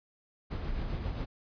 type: noise with tremolo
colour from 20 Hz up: brown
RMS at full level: -33 dBFS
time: 0.5-1.26 s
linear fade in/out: 20 ms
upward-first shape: sine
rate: 7.5 Hz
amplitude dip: 35%
effects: resampled to 11025 Hz